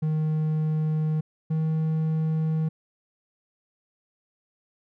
triangle tone pair in turn, 155.56 / 158.28 Hz, D#3 / D#3, 0 / +30 cents, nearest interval unison, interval 30 cents, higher second, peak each -20 dBFS, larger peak neither, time 0.02-1.21 / 1.5-2.69 s, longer neither, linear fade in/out 10 ms, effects none

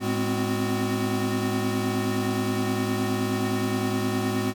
square tone cluster, 107.8 / 205.7 / 252.4 / 262 / 368.3 Hz, A2 / G#3 / B3 / C4 / F#4, -35 / -16 / +38 / +2 / -8 cents, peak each -31 dBFS, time 0-4.54 s, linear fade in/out 50 ms, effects none

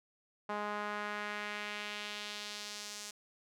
sawtooth tone with band-pass filter sweep, 208 Hz, G#3, 3 cents sharp, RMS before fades -41 dBFS, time 0.49-3.11 s, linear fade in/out 5 ms, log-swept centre 1000 to 6600 Hz, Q 1.4, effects none

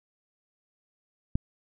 click, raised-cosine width 5 ms, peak -13 dBFS, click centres 1.355 s, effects none

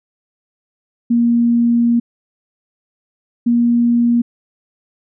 sine tone pair in turn, 235.9 / 237.3 Hz, A#3 / A#3, +21 / +31 cents, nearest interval unison, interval 10 cents, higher second, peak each -10 dBFS, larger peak neither, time 1.1-2 / 3.46-4.22 s, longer first, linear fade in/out 10 ms, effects none

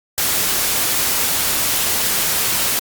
white noise, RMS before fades -18 dBFS, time 0.18-2.79 s, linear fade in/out 0 ms, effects Opus 48 kbps

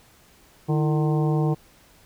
harmonic tone with a mistuned harmonic, 151.6 Hz, D#3, 45 cents flat, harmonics 1 / 2 / 3 / 4 / 5 / 6 / 7, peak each -20 / -27 / -29 / -38 / -33 / -38 / -40 dBFS, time 0.68-1.55 s, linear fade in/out 20 ms, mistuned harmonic 2, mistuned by +140 cents, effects pink hiss -55 dBFS RMS until 2.05 s

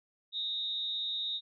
sine tone with amplitude modulation, 3729 Hz, A#7, in tune, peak -29 dBFS, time 0.32-1.41 s, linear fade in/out 50 ms, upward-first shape sine, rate 216 Hz, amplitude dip 70%, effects none

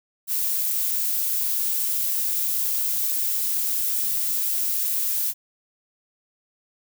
violet noise, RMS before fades -24 dBFS, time 0.27-5.34 s, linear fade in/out 50 ms, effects none

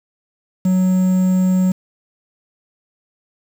triangle tone with quantisation, 185 Hz, F#3, in tune, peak -10 dBFS, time 0.65-1.72 s, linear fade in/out 5 ms, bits 6, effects none

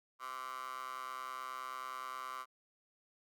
15% pulse tone with high-pass filter, 129.5 Hz, C3, 17 cents flat, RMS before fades -44 dBFS, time 0.19-2.46 s, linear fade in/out 50 ms, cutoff 1100 Hz, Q 6.8, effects none

